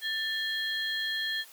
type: tone cluster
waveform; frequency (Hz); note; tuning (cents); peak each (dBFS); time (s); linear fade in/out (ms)
sine; 1773 / 3268 / 4162; A6 / G#7 / C8; +13 / -29 / -10; -32 / -33 / -37; 0.01-1.45; 50
effects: white hiss -52 dBFS RMS until 1.52 s + high-pass 400 Hz 12 dB/octave